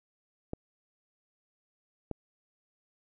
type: clicks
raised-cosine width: 2 ms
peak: -21 dBFS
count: 2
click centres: 0.534 / 2.113 s
effects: none